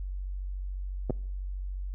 clicks, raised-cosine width 2 ms, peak -16 dBFS, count 2, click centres 1.098 / 1.106 s, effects noise-tail reverb RT60 0.7 s tail -25 dB re dry + added 47 Hz sine -32 dBFS peak until 1.94 s

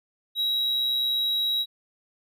triangle tone, 3857 Hz, B7, 42 cents flat, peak -21 dBFS, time 0.35-1.66 s, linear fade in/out 50 ms, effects none

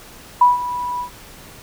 sine tone with ADSR envelope, 982 Hz, B5, 10 cents flat, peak -6 dBFS, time 0.41-1.1 s, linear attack 6 ms, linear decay 160 ms, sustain -15 dB, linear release 96 ms, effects pink hiss -41 dBFS RMS until 1.62 s

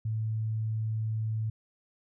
sine tone, 110 Hz, A2, in tune, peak -28 dBFS, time 0.05-1.5 s, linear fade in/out 5 ms, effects none

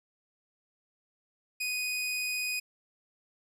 sawtooth tone, 2489 Hz, D#7, in tune, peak -27 dBFS, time 1.6-2.6 s, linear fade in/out 10 ms, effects resampled to 32000 Hz + 11-bit

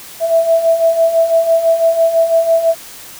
sine beating tone pair, 656 / 662 Hz, E5 / E5, -9 / +7 cents, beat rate 6 Hz, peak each -16 / -10 dBFS, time 0.2-2.75 s, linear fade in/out 50 ms, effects white hiss -34 dBFS RMS until 3.19 s

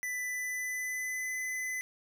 square tone with pitch glide, 1991 to 2018 Hz, B6 to B6, +14 to +37 cents, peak -34 dBFS, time 0.03-1.81 s, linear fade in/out 0 ms, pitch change +23 cents, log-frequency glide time 0.24-1.36 s, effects 11-bit

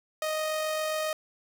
sawtooth tone with amplitude modulation, 622.3 Hz, D#5, in tune, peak -23 dBFS, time 0.22-1.13 s, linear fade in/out 2 ms, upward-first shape sine, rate 47.4 Hz, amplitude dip 25%, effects none

